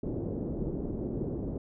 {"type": "low-pass noise", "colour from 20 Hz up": "white", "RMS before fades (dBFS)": -34, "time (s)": [0.03, 1.58], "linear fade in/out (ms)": 5, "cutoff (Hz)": 410, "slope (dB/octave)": 24, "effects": []}